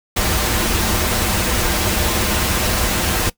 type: noise with comb filter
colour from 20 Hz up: pink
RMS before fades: -18 dBFS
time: 0.16-3.3 s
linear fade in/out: 10 ms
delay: 7.2 ms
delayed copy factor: -0.55
effects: noise-tail reverb RT60 0.1 s tail -20 dB re dry